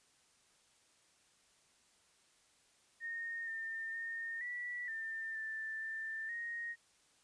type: tone with pitch steps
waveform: sine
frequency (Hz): 1844 / 1806 / 1831 / 1951 / 1795 / 1770 / 1782 / 1868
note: A#6 / A6 / A#6 / B6 / A6 / A6 / A6 / A#6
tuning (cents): -19 / +45 / -32 / -22 / +34 / +10 / +22 / +3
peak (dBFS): -39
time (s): 3-6.76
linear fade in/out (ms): 50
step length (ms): 470
effects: white hiss -70 dBFS RMS until 7.23 s + resampled to 22050 Hz